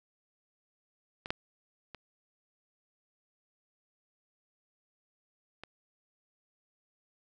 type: clicks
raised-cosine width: 0.3 ms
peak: -23 / -14 / -28 / -27 dBFS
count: 4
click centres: 1.259 / 1.305 / 1.947 / 5.636 s
effects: none